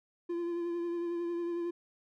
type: tone with vibrato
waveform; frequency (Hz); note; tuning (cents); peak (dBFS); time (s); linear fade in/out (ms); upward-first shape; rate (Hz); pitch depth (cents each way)
triangle; 343.5; F4; -29; -30; 0.29-1.71; 10; triangle; 11; 28
effects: none